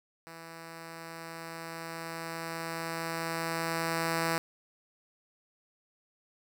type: tone with level ramp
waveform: 5% pulse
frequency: 164.81 Hz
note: E3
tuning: in tune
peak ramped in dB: -34 to -16 dBFS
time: 0.27-4.38 s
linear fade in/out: 0 ms
effects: none